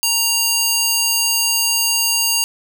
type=tone with high-pass filter; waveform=square; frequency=932.3 Hz; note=A#5; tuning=in tune; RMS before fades=-17 dBFS; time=0.03-2.44 s; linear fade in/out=0 ms; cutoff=4100 Hz; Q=0.8; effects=none